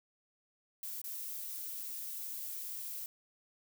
violet noise with dropouts, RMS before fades -42 dBFS, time 0.83-3.06 s, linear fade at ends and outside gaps 1 ms, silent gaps 1.016-1.041 s, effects none

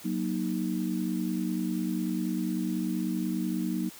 sine chord, D# minor, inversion first, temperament equal with one note detuned, 185 / 235.2 / 311.1 Hz, F#3 / A#3 / D#4, 0 / +16 / 0 cents, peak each -31 / -32 / -32 dBFS, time 0.04-3.9 s, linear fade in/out 20 ms, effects white hiss -48 dBFS RMS until 3.99 s + high-pass 60 Hz 12 dB/octave

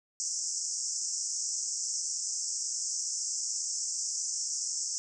pink band-pass noise, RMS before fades -34 dBFS, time 0.2-4.98 s, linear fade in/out 0 ms, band 5300 to 8000 Hz, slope 96 dB/octave, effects none

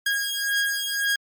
sawtooth beating tone pair, 1634 / 1635.9 Hz, G#6 / G#6, -29 / -27 cents, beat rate 1.9 Hz, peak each -22 dBFS, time 0.06-1.16 s, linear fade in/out 5 ms, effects MP3 96 kbps

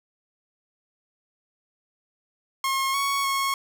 sawtooth tone with pitch steps, 1077 / 1112 / 1094 Hz, C6 / C#6 / C#6, +50 / +5 / -23 cents, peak -19 dBFS, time 2.64-3.54 s, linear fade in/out 2 ms, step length 300 ms, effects none

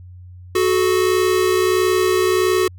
square tone pair together, 370 / 431.5 Hz, F#4 / A4, 0 / -34 cents, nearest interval minor third, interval 266 cents, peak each -16 / -21 dBFS, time 0.55-2.68 s, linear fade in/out 5 ms, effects added 90 Hz sine -36 dBFS peak until 2.78 s

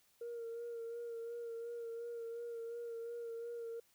sine tone with vibrato, 466.2 Hz, A#4, in tune, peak -40 dBFS, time 0.21-3.8 s, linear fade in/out 5 ms, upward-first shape sine, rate 2.8 Hz, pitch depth 28 cents each way, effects tanh soft clip ceiling -39 dBFS + white hiss -72 dBFS RMS until 3.94 s

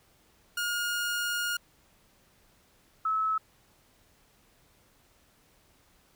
sawtooth / sine tone pair in turn, 1427 / 1297.7 Hz, F6 / E6, +37 / -28 cents, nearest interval major second, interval 165 cents, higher first, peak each -25 dBFS, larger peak neither, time 0.57-1.57 / 3.05-3.38 s, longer first, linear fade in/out 5 ms, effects pink hiss -64 dBFS RMS until 6.15 s

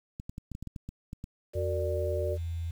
clicks, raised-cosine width 5 ms, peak -26 dBFS, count 11, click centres 0.199 / 0.295 / 0.381 / 0.517 / 0.551 / 0.626 / 0.673 / 0.762 / 0.89 / 1.131 / 1.241 s
sine chord, Gb augmented, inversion none, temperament equal with one note detuned, 370 / 458.7 / 587.3 Hz, Gb4 / Bb4 / D5, 0 / -28 / 0 cents, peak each -35 / -36 / -32 dBFS, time 1.53-2.38 s, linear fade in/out 50 ms
sine tone with pitch glide, 87.2 to 83.84 Hz, F2 to E2, -2 to +30 cents, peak -31 dBFS, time 1.55-2.71 s, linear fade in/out 5 ms, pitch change -68 cents, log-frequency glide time 1.65-1.79 s
effects 9-bit

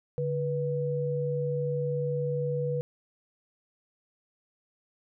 sine tone pair together, 144.7 / 488.5 Hz, D3 / B4, -25 / -19 cents, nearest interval octave + major sixth, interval 2106 cents, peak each -30 / -29 dBFS, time 0.18-2.81 s, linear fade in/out 0 ms, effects none

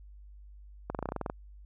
clicks, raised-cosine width 1 ms, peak -19 dBFS, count 11, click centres 0.9 / 0.948 / 0.99 / 1.027 / 1.057 / 1.089 / 1.121 / 1.163 / 1.213 / 1.262 / 1.299 s, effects added 50 Hz sine -48 dBFS peak until 1.65 s

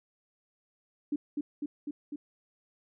sine tone with echo, 292.2 Hz, D4, 9 cents flat, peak -27 dBFS, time 1.12-1.16 s, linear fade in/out 5 ms, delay 250 ms, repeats 4, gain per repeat -2 dB, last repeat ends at 2.16 s, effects none

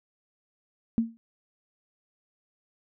sine tone with exponential decay, 228.4 Hz, A#3, 35 cents flat, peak -17 dBFS, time 0.98-1.17 s, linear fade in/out 0 ms, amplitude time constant 40 ms, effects none

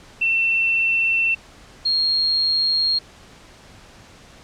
sine tone pair in turn, 2692 / 4252 Hz, E7 / C8, +36 / +27 cents, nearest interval minor sixth, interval 791 cents, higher second, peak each -16 dBFS, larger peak neither, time 0.21-1.35 / 1.85-2.99 s, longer neither, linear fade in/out 10 ms, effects pink hiss -46 dBFS RMS until 4.43 s + low-pass 7000 Hz 12 dB/octave

